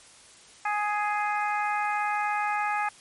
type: harmonic tone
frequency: 416.8 Hz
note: G#4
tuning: 6 cents sharp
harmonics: 2 / 3 / 4 / 5 / 6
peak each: -27 / -31 / -33 / -35 / -37 dBFS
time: 0.65-2.89 s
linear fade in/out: 5 ms
effects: white hiss -52 dBFS RMS until 3 s + MP3 48 kbps